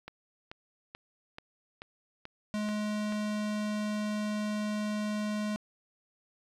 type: click train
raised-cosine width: 0.3 ms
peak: -26 dBFS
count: 8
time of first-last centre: 0.08-3.123 s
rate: 2.3 Hz
type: tone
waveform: square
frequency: 210.8 Hz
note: G#3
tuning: 26 cents sharp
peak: -31 dBFS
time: 2.54-5.56 s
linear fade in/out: 0 ms
effects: low-pass 8000 Hz 12 dB/octave + 10-bit